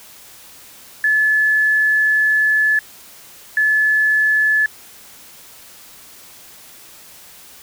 sine tone pair in turn, 1724 / 1724 Hz, A6 / A6, -36 / -36 cents, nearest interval unison, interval 0 cents, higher neither, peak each -12 dBFS, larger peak neither, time 1.04-2.79 / 3.57-4.66 s, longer first, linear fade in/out 2 ms, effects white hiss -42 dBFS RMS until 7.62 s

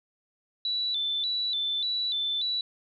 sine tone with vibrato, 3729 Hz, A#7, in tune, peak -26 dBFS, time 0.65-2.61 s, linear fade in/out 2 ms, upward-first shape square, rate 1.7 Hz, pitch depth 95 cents each way, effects none

